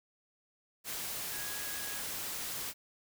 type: tone in noise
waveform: sine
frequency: 1658 Hz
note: G#6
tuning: 3 cents flat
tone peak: -46 dBFS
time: 1.3-2.03 s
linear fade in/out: 50 ms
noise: white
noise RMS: -39 dBFS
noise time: 0.84-2.74 s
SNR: -10 dB
effects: none